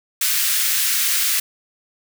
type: high-pass noise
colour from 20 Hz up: white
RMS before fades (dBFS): -19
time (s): 0.21-1.4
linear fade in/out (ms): 5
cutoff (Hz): 1500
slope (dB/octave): 24
effects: none